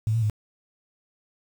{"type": "tone with pitch steps", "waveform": "sine", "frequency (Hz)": [109.4, 114.5, 106.4], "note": ["A2", "A#2", "G#2"], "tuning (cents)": [-9, -31, 42], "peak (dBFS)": -20, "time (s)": [0.07, 0.298], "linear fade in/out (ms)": 0, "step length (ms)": 76, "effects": ["8-bit"]}